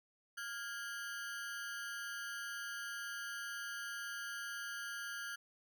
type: ring-modulated tone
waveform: 40% pulse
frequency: 1526 Hz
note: G6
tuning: 47 cents flat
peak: -38 dBFS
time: 0.37-5.36 s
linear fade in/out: 10 ms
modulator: 119 Hz
effects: none